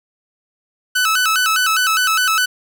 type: tone with vibrato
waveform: sawtooth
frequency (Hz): 1396.9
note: F6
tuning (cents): 0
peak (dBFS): -10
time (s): 0.95-2.46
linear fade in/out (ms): 10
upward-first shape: square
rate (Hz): 4.9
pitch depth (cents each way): 120
effects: none

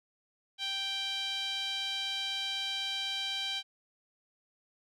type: tone with band-pass filter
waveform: sawtooth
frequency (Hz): 784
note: G5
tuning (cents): 0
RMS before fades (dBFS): -35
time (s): 0.58-3.63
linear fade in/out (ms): 50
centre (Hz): 3500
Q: 5.5
effects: none

